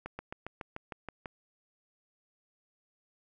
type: slowing click train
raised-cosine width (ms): 0.5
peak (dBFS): -24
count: 9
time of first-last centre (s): 0.06-1.258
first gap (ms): 130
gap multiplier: 1.04
effects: none